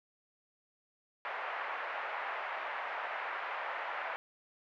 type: band-pass noise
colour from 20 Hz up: pink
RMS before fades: -39 dBFS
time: 1.25-4.16 s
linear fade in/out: 0 ms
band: 670 to 2200 Hz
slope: 24 dB/octave
effects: none